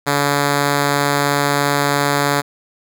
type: tone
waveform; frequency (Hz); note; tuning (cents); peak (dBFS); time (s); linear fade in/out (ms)
5% pulse; 143; D3; -46; -3; 0.06-2.42; 20
effects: none